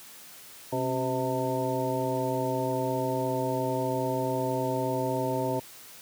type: harmonic tone with a mistuned harmonic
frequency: 128.7 Hz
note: C3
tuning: 28 cents flat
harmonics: 1 / 2 / 3 / 4 / 5 / 7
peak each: -33 / -33 / -33 / -33 / -33 / -33 dBFS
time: 0.72-5.6 s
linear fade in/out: 10 ms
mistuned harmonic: 2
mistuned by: +78 cents
effects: white hiss -48 dBFS RMS until 6.01 s + high-pass 80 Hz 12 dB/octave